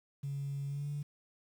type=tone with pitch glide; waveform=sine; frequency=140 to 145.27 Hz; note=C#3 to D3; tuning=+18 to -19 cents; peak=-34 dBFS; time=0.23-1.03 s; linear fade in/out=10 ms; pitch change=+63 cents; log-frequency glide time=0.67-0.89 s; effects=tanh soft clip ceiling -31 dBFS + 10-bit